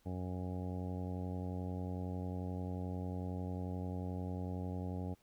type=harmonic tone; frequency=91.2 Hz; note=F#2; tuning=24 cents flat; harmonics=1 / 2 / 3 / 4 / 5 / 6 / 7 / 8 / 9; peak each=-40 / -43 / -46 / -53 / -51 / -54 / -55 / -57 / -54 dBFS; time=0.05-5.15 s; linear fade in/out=20 ms; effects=pink hiss -72 dBFS RMS until 5.22 s